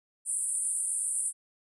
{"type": "band-pass noise", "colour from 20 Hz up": "white", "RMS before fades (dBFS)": -31, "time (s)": [0.25, 1.33], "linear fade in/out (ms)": 50, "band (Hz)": [8500, 9800], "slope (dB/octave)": 96, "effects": []}